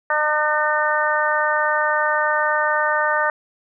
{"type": "harmonic tone", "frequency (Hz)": 302.7, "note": "D#4", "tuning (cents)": -48, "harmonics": [2, 3, 4, 5, 6], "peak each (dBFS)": [-23, -23, -23, -23, -23], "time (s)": [0.1, 3.3], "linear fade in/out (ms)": 2, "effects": []}